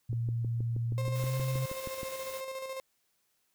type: tone with pitch glide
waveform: sine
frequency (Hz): 116.54 to 130.06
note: A#2 to C3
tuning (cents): 0 to -10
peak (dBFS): -29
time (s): 0.09-1.66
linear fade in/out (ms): 10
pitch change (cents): +190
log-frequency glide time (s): 0.92-1.36
type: click train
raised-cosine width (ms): 3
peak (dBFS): -28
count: 13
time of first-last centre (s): 0.13-2.032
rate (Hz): 6.31
type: tone with tremolo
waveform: 35% pulse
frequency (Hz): 529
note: C5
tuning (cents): +19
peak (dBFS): -34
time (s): 0.98-2.8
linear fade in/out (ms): 0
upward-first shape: square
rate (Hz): 14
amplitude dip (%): 40
type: noise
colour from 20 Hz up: white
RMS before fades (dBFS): -46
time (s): 1.15-2.41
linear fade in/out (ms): 10
effects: white hiss -75 dBFS RMS until 3.54 s